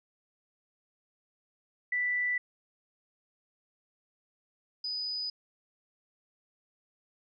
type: tone pair in turn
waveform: sine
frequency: 1975.5 / 4978 Hz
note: B6 / D#8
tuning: 0 / 0 cents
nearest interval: octave + major third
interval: 1600 cents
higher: second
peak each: -27 / -32 dBFS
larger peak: first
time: 1.92-2.38 / 4.84-5.3 s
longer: neither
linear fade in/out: 5 ms
effects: none